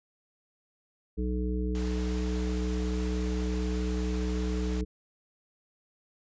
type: harmonic tone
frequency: 61.74 Hz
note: B1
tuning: in tune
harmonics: 1 / 3 / 5 / 7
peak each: -29 / -34 / -36 / -37 dBFS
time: 1.17-4.85 s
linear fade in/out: 20 ms
type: high-pass noise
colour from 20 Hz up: pink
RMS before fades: -45 dBFS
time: 1.75-4.81 s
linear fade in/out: 0 ms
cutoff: 420 Hz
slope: 24 dB/octave
effects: resampled to 16000 Hz